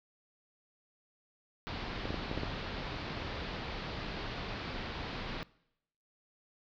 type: low-pass noise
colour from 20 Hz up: pink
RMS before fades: -40 dBFS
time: 1.67-5.43 s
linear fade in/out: 0 ms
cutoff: 4700 Hz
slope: 48 dB/octave
type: clicks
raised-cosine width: 2 ms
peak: -23 dBFS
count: 6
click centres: 2.055 / 2.106 / 2.143 / 2.314 / 2.376 / 2.434 s
effects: noise-tail reverb RT60 0.8 s tail -22 dB re dry